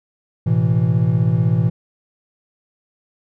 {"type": "chord", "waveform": "triangle", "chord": "A suspended second", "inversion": "none", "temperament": "equal with one note detuned", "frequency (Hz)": [110, 125.85, 164.81], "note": ["A2", "B2", "E3"], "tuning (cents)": [0, 33, 0], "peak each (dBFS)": -16, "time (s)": [0.46, 1.7], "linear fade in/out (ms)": 10, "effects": []}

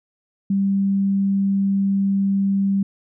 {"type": "tone", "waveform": "sine", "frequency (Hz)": 196.5, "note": "G3", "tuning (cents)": 4, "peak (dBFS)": -16, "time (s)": [0.5, 2.83], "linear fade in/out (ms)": 5, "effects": []}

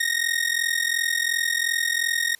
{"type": "ring-modulated tone", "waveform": "sawtooth", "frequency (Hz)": 1863, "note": "A#6", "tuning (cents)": -2, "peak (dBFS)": -15, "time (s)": [0, 2.35], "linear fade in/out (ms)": 2, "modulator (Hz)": 21.4, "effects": ["white hiss -56 dBFS RMS until 2.39 s", "resampled to 32000 Hz"]}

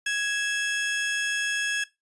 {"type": "tone pair together", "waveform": "35% pulse", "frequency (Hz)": [1661.2, 2627], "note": ["G#6", "E7"], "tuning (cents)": [0, -7], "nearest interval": "minor sixth", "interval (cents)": 793, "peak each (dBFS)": [-24, -29], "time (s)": [0.06, 1.84], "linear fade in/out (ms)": 5, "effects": ["noise-tail reverb RT60 0.2 s tail -18 dB re dry", "resampled to 24000 Hz"]}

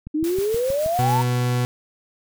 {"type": "click train", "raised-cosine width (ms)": 5, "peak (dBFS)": -21, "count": 6, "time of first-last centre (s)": [0.07, 0.861], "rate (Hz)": 6.32}
{"type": "exponential sweep", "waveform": "sine", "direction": "up", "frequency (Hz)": [296.5, 934], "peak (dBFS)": -19, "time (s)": [0.14, 1.22], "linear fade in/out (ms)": 10}
{"type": "noise with tremolo", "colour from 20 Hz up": "white", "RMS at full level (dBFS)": -35, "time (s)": [0.24, 1.23], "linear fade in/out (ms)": 0, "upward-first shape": "sine", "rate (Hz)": 7.1, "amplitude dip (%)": 35}
{"type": "tone", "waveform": "40% pulse", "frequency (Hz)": 123.47, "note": "B2", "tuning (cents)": 0, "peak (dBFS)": -18, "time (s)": [0.99, 1.65], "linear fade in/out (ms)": 0}
{"effects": []}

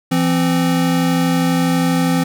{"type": "tone pair together", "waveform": "square", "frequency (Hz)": [169.26, 261.6], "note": ["E3", "C4"], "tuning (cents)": [46, 0], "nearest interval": "minor sixth", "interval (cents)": 754, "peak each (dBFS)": -17, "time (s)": [0.11, 2.24], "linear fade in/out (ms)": 10, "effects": []}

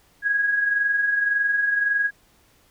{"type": "tone pair together", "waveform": "sine", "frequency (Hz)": [1631.2, 1653], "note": ["G#6", "G#6"], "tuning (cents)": [-32, -9], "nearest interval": "unison", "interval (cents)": 23, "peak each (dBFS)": [-29, -19], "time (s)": [0.22, 2.11], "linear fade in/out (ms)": 50, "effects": ["pink hiss -59 dBFS RMS until 2.7 s"]}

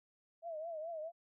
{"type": "tone with vibrato", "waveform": "sine", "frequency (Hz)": 647, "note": "E5", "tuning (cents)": -32, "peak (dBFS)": -40, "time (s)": [0.42, 1.12], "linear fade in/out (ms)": 50, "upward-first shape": "triangle", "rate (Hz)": 4.7, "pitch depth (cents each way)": 120, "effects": []}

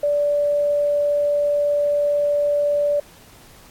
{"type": "tone", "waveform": "sine", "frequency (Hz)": 582, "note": "D5", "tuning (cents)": -16, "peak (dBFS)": -16, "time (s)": [0.03, 3], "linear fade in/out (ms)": 5, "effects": ["pink hiss -48 dBFS RMS until 3.7 s", "AAC 64 kbps"]}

